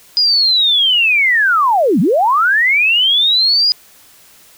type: linear two-way sweep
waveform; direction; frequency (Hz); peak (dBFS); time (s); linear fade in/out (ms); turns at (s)
sine; down then up; 4978 to 155.56 to 4978; -9; 0.17-3.72; 0; 2
effects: white hiss -45 dBFS RMS until 4.57 s